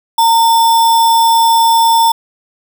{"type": "tone with sample-and-hold", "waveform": "sine", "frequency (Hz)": 914, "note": "A#5", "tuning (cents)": -34, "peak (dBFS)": -6, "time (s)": [0.18, 2.12], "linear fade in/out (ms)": 5, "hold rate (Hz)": 4410, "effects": []}